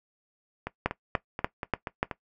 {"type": "two click trains", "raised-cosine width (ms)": 0.5, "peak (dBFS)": [-9, -17], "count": [5, 7], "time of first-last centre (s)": [[0.86, 2.03], [0.67, 2.112]], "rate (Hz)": [3.42, 4.16], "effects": ["noise-tail reverb RT60 0.1 s tail -18 dB re dry"]}